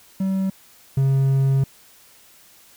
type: tone pair in turn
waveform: triangle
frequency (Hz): 191.6 / 135.42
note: G3 / C#3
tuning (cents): -39 / -40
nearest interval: tritone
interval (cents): 601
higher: first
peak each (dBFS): -17 / -13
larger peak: second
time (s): 0.2-0.5 / 0.97-1.64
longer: second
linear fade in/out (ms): 5
effects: white hiss -51 dBFS RMS until 2.76 s